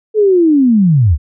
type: linear sweep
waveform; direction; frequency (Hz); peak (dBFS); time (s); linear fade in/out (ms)
sine; down; 440 to 63.7; -6; 0.14-1.18; 50
effects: none